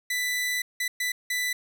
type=tone bursts at uneven times; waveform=sawtooth; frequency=1987 Hz; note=B6; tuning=10 cents sharp; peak=-22 dBFS; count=4; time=0.1-0.62 / 0.8-0.88 / 1-1.12 / 1.3-1.53 s; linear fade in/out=5 ms; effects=none